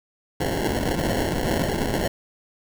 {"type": "noise with sample-and-hold", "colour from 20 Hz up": "blue", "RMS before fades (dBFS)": -24, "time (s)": [0.4, 2.08], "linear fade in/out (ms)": 5, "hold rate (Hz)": 1225, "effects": []}